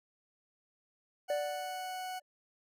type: tone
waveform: 40% pulse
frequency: 740 Hz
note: F#5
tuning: in tune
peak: -37 dBFS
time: 1.28-2.2 s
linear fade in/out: 20 ms
type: tone with exponential decay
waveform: triangle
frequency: 587.3 Hz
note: D5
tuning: in tune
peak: -27 dBFS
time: 1.3-2.22 s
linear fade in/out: 2 ms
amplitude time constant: 200 ms
effects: none